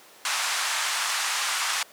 pink band-pass noise, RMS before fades -27 dBFS, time 0.25-1.83 s, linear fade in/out 2 ms, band 920 to 9700 Hz, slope 24 dB/octave, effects pink hiss -50 dBFS RMS until 1.92 s + high-pass 400 Hz 12 dB/octave

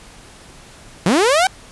sawtooth linear sweep, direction up, 154.7 to 784 Hz, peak -8 dBFS, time 1.06-1.47 s, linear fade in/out 2 ms, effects pink hiss -42 dBFS RMS until 1.71 s + resampled to 24000 Hz

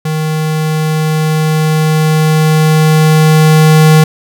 square tone with level ramp, 156.1 Hz, D#3, 6 cents sharp, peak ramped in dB -13 to -3 dBFS, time 0.05-4.04 s, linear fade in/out 5 ms, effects none

